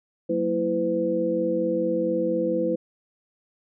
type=tone cluster; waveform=sine; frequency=184.1 / 228.5 / 331.3 / 506 Hz; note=F#3 / A#3 / E4 / B4; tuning=-8 / -34 / +9 / +42 cents; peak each=-31 / -31 / -26 / -24 dBFS; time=0.29-2.76 s; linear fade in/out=10 ms; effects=none